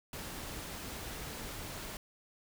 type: noise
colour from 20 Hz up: pink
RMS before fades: -43 dBFS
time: 0.13-1.97 s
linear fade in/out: 2 ms
effects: none